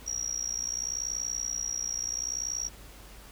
sine tone with amplitude modulation, 5680 Hz, F8, 28 cents sharp, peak -26 dBFS, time 0.06-2.69 s, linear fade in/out 20 ms, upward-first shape sine, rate 60.7 Hz, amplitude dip 100%, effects added 50 Hz sine -49 dBFS peak until 3.31 s + pink hiss -51 dBFS RMS until 3.31 s

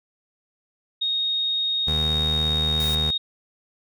sine tone, 3729 Hz, A#7, in tune, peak -21 dBFS, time 1.01-3.18 s, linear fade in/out 10 ms
25% pulse tone with vibrato, 77.2 Hz, D#2, 13 cents flat, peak -21 dBFS, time 1.87-3.11 s, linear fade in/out 10 ms, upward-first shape triangle, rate 9.1 Hz, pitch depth 15 cents each way
white noise, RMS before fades -35 dBFS, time 2.8-2.95 s, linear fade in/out 0 ms
effects none

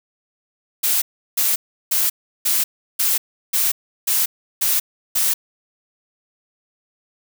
blue noise bursts, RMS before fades -18 dBFS, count 9, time 0.83-5.34 s, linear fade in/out 10 ms, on 190 ms, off 350 ms, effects none

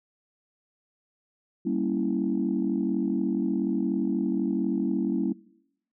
sine chord, G diminished seventh, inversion none, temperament equal, 196 / 233.1 / 277.2 / 329.6 Hz, G3 / Bb3 / Db4 / Fb4, 0 / 0 / 0 / 0 cents, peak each -29 dBFS, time 1.65-5.33 s, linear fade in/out 10 ms, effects noise-tail reverb RT60 0.8 s tail -22 dB re dry + tanh soft clip ceiling -15 dBFS

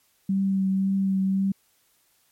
sine tone with vibrato, 192.9 Hz, G3, 28 cents flat, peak -20 dBFS, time 0.29-1.52 s, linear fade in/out 5 ms, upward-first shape triangle, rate 1.9 Hz, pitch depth 19 cents each way, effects white hiss -65 dBFS RMS until 2.31 s + MP3 64 kbps

